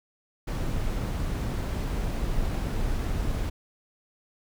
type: noise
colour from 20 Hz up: brown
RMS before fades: -28 dBFS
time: 0.47-3.5 s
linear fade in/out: 10 ms
effects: none